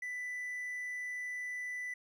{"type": "tone with hard clipping", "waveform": "triangle", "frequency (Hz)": 1987, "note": "B6", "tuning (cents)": 10, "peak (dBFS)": -38, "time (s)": [0.02, 1.94], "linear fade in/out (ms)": 5, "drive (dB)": 5, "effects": []}